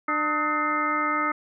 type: harmonic tone with a mistuned harmonic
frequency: 299.3 Hz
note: D4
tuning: 33 cents sharp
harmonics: 1 / 2 / 3 / 4 / 5 / 6 / 7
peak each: -31 / -35 / -34 / -24 / -36 / -36 / -30 dBFS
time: 0.08-1.32 s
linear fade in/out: 5 ms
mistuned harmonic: 4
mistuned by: +96 cents
effects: none